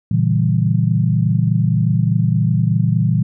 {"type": "chord", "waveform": "sine", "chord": "A# diminished seventh", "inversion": "none", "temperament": "equal with one note detuned", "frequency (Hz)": [116.54, 141.42, 164.81, 196], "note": ["A#2", "C#3", "E3", "G3"], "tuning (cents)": [0, 35, 0, 0], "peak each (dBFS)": [-16, -20, -17, -22], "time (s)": [0.11, 3.23], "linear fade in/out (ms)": 5, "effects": []}